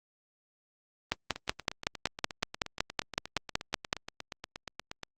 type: two click trains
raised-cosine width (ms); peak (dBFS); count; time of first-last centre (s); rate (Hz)
0.2; -21 / -9; 32 / 16; 1.36-5.033 / 1.12-3.929; 8.44 / 5.34
effects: Opus 32 kbps